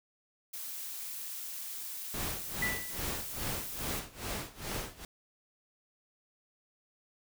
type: noise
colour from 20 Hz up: blue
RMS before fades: -41 dBFS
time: 0.53-4 s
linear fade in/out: 10 ms
type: noise with tremolo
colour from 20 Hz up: pink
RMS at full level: -36 dBFS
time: 2.14-5.05 s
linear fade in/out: 2 ms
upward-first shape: sine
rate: 2.4 Hz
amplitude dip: 90%
type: tone with exponential decay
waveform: sine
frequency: 1975.5 Hz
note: B6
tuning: in tune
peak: -27 dBFS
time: 2.62-3.07 s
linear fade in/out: 5 ms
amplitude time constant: 97 ms
effects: none